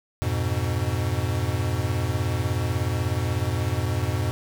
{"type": "chord", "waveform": "square", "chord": "F diminished", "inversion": "none", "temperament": "equal", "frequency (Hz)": [87.31, 103.83, 123.47], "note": ["F2", "Ab2", "Cb3"], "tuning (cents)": [0, 0, 0], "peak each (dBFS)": -28, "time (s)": [0.22, 4.31], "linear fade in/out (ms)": 0, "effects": []}